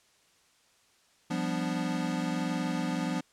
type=chord; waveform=square; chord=G dominant seventh; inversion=third; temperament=equal; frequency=174.61 / 196 / 246.9 / 293.7 Hz; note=F3 / G3 / B3 / D4; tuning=0 / 0 / 0 / 0 cents; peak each=-34 / -38 / -35 / -36 dBFS; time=1.3-3.21 s; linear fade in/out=10 ms; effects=white hiss -65 dBFS RMS until 3.32 s + low-pass 8000 Hz 12 dB/octave